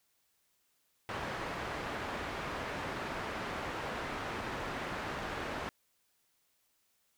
white low-pass noise, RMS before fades -39 dBFS, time 1.09-5.69 s, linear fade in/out 0 ms, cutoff 1500 Hz, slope 12 dB/octave, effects white hiss -75 dBFS RMS until 7.17 s

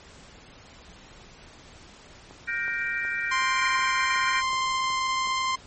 click train, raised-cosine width 1 ms, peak -30 dBFS, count 9, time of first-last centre 2.31-5.273 s, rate 2.7 Hz
sine chord, G minor seventh, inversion third, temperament equal with one note detuned, 1426.3 / 1568 / 1864.7 / 2349 Hz, F6 / G6 / Bb6 / D7, +36 / 0 / 0 / 0 cents, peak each -34 / -32 / -30 / -31 dBFS, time 2.47-4.42 s, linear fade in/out 20 ms
sawtooth tone, 1046.5 Hz, C6, in tune, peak -20 dBFS, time 3.31-5.56 s, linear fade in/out 10 ms
effects pink hiss -49 dBFS RMS until 5.66 s + MP3 32 kbps

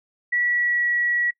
sine tone with pitch glide, 1941 to 1927.6 Hz, B6 to B6, -31 to -43 cents, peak -19 dBFS, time 0.32-1.31 s, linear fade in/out 10 ms, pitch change -12 cents, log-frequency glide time 0.43-0.87 s, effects noise-tail reverb RT60 0.1 s tail -23 dB re dry

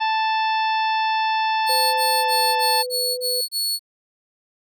harmonic tone, 880 Hz, A5, in tune, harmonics 1 / 2 / 3 / 4 / 5 / 6, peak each -19 / -29 / -29 / -32 / -36 / -37 dBFS, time 0-2.83 s, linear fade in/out 20 ms
sawtooth tone bursts, 4400 Hz, C#8, 14 cents flat, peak -18 dBFS, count 7, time 1.66-3.794 s, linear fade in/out 50 ms, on 280 ms, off 29 ms
sine tone with pitch glide, 512 to 500 Hz, C5 to B4, -38 to +21 cents, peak -26 dBFS, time 1.69-3.41 s, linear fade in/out 5 ms, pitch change -41 cents, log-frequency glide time 2.14-2.4 s
effects none

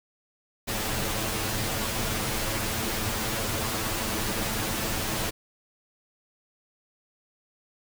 pink noise with comb filter, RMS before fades -29 dBFS, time 0.67-5.31 s, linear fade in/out 20 ms, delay 9.1 ms, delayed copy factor +0.75, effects none

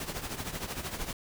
pink noise with tremolo, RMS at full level -34 dBFS, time 0-1.13 s, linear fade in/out 2 ms, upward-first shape triangle, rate 13 Hz, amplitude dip 75%, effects none

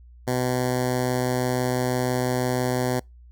10% pulse tone with notch filter, 126 Hz, B2, 35 cents sharp, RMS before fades -24 dBFS, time 0.27-3 s, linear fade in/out 10 ms, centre 2700 Hz, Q 1.3, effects noise-tail reverb RT60 0.2 s tail -26 dB re dry + added 60 Hz sine -45 dBFS peak until 3.31 s

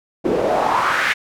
pink noise with band-pass filter sweep, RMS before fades -18 dBFS, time 0.24-1.14 s, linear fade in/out 20 ms, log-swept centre 340 to 2100 Hz, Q 2.9, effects none

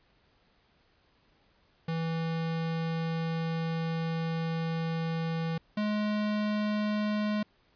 square tone pair in turn, 163.9 / 210.5 Hz, E3 / G#3, -10 / +24 cents, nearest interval major third, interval 434 cents, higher second, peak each -30 / -28 dBFS, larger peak second, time 1.88-5.58 / 5.77-7.43 s, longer first, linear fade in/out 5 ms, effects pink hiss -67 dBFS RMS until 7.75 s + resampled to 11025 Hz

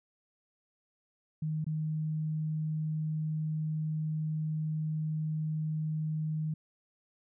sine tone with dropouts, 155.56 Hz, D#3, in tune, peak -30 dBFS, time 1.42-6.54 s, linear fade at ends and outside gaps 5 ms, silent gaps 1.644-1.665 s, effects none

